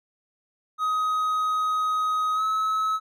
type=tone with pitch glide; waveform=triangle; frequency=1259 to 1289.9 Hz; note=D#6 to E6; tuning=+20 to -38 cents; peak=-20 dBFS; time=0.78-3 s; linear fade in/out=50 ms; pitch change=+42 cents; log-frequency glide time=2.34-2.43 s; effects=none